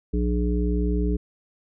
harmonic tone, 59.9 Hz, A#1, 48 cents sharp, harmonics 1 / 3 / 5 / 7, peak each -22 / -27 / -29 / -30 dBFS, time 0.13-1.17 s, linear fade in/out 10 ms, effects none

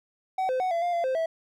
triangle tone with pitch steps, 755 / 514 / 742 / 677 / 702 / 685 / 521 / 653 Hz, F#5 / C5 / F#5 / E5 / F5 / F5 / C5 / E5, +35 / -31 / +5 / +46 / +9 / -34 / -7 / -17 cents, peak -22 dBFS, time 0.38-1.26 s, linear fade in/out 5 ms, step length 110 ms, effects none

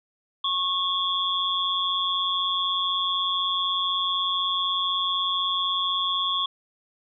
sine tone cluster, 1096 / 3286 / 3470 Hz, C#6 / G#7 / A7, -20 / -19 / -25 cents, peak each -27 dBFS, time 0.44-6.46 s, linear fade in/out 5 ms, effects none

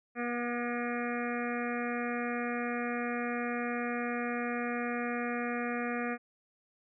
harmonic tone with a mistuned harmonic, 240.7 Hz, B3, 44 cents flat, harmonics 1 / 2 / 3 / 5 / 6 / 7 / 8 / 9 / 10, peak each -35 / -38 / -40 / -42 / -43 / -43 / -44 / -45 / -45 dBFS, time 0.15-6.18 s, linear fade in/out 50 ms, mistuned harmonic 8, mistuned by -33 cents, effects none

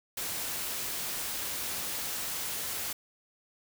white noise, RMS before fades -35 dBFS, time 0.17-2.93 s, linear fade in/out 5 ms, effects none

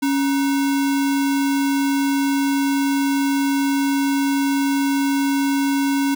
sine tone with sample-and-hold, 277.2 Hz, C#4, in tune, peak -16 dBFS, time 0.02-6.15 s, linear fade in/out 10 ms, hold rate 1225 Hz, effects none

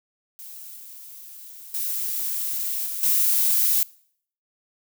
violet noise with level steps, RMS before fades -40 / -42 / -27 / -30 / -20 dBFS, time 0.39-3.83 s, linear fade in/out 0 ms, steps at 0.76 / 1.74 / 2.86 / 3.03 s, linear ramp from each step 2 ms, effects noise-tail reverb RT60 0.6 s tail -23 dB re dry

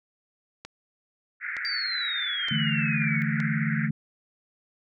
click train, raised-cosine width 0.2 ms, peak -21 dBFS, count 4, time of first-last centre 0.65-3.402 s, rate 1.09 Hz
white band-pass noise, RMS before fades -33 dBFS, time 1.4-3.9 s, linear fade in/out 50 ms, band 1400 to 2200 Hz, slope 96 dB/octave
sine exponential sweep, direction down, 4716 to 2178 Hz, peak -28 dBFS, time 1.65-3.22 s, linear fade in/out 0 ms
sine chord, D suspended second, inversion none, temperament equal, 146.83 / 164.81 / 220 Hz, D3 / E3 / A3, 0 / 0 / 0 cents, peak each -28 / -30 / -28 dBFS, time 2.51-3.91 s, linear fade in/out 5 ms
effects none

